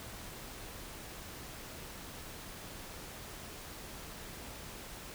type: silence
effects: pink hiss -47 dBFS RMS until 5.14 s